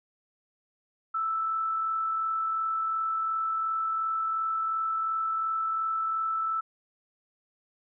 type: tone with amplitude modulation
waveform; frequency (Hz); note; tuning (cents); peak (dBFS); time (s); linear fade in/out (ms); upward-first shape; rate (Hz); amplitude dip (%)
sine; 1318.5; E6; 0; -25; 1.14-6.61; 10; sine; 42.8; 25
effects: none